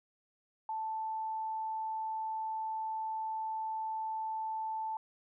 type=tone; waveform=sine; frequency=880 Hz; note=A5; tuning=in tune; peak=-34 dBFS; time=0.69-4.97 s; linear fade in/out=2 ms; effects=none